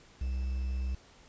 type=tone with quantisation; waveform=triangle; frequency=64.3 Hz; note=C2; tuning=30 cents flat; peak=-28 dBFS; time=0.21-0.95 s; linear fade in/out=5 ms; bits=9; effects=pink hiss -58 dBFS RMS until 1.28 s + resampled to 16000 Hz